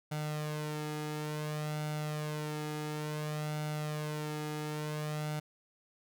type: tone with flanger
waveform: sawtooth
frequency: 151.6 Hz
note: D#3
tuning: 45 cents flat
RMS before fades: -37 dBFS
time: 0.11-5.4 s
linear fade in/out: 10 ms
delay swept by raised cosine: 1.4 to 2.4 ms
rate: 0.57 Hz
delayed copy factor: +0.6
effects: none